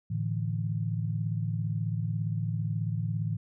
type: chord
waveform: sine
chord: A suspended fourth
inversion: none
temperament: equal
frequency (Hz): 110 / 146.83 / 164.81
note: A2 / D3 / E3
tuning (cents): 0 / 0 / 0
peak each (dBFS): -30 / -35 / -33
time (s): 0.1-3.37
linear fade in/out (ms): 10
effects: none